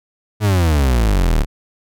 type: exponential sweep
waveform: 40% pulse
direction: down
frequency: 109.3 to 34.65 Hz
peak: -11 dBFS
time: 0.4-1.46 s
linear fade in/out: 50 ms
effects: none